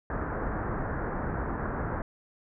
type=low-pass noise; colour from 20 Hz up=pink; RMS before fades=-32 dBFS; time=0.1-2.02 s; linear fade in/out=2 ms; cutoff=1700 Hz; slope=48 dB/octave; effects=none